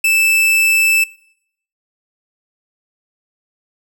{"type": "tone", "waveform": "45% pulse", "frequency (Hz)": 2637, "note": "E7", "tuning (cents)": 0, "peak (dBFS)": -11, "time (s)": [0.04, 1.04], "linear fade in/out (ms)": 5, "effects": ["noise-tail reverb RT60 0.7 s tail -22 dB re dry"]}